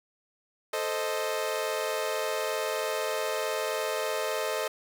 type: chord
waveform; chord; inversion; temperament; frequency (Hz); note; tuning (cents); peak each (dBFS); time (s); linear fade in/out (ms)
sawtooth; A diminished; none; equal; 440 / 523.3 / 622.3; A4 / C5 / Eb5; 0 / 0 / 0; -29 / -30 / -28; 0.73-4.68; 5
effects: none